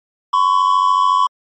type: tone pair together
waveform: triangle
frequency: 1018 / 1111.8 Hz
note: C6 / C#6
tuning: -48 / +5 cents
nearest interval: major second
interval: 153 cents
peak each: -12 dBFS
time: 0.33-1.27 s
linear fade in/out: 5 ms
effects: MP3 32 kbps